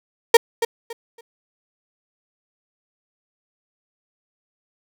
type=tone with echo; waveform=35% pulse; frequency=463.2 Hz; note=A#4; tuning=11 cents flat; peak=-4 dBFS; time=0.34-0.37 s; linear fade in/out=5 ms; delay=280 ms; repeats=3; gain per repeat=-12 dB; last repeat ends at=1.21 s; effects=none